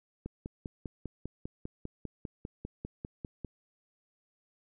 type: click train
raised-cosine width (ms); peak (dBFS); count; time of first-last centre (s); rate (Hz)
3; -25; 17; 0.26-3.447; 5.02
effects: none